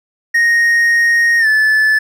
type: tone with pitch glide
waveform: triangle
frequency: 1864.7 to 1739.8 Hz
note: A#6 to A6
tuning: 0 to -20 cents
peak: -7 dBFS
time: 0.34-1.99 s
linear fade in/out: 10 ms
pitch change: -120 cents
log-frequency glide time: 1.39-1.47 s
effects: none